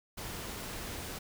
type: noise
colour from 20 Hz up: pink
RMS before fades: -41 dBFS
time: 0.17-1.19 s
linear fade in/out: 10 ms
effects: none